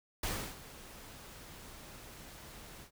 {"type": "noise with ADSR envelope", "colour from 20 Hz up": "pink", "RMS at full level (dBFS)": -35, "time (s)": [0.23, 2.91], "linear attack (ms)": 4, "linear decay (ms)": 320, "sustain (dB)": -16, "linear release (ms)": 88, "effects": []}